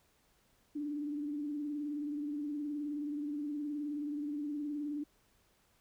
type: tone with vibrato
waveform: sine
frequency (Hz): 293.7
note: D4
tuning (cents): 0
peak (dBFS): -35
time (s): 0.75-5.04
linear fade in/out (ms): 10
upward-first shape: sine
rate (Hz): 19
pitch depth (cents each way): 48
effects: pink hiss -71 dBFS RMS until 5.8 s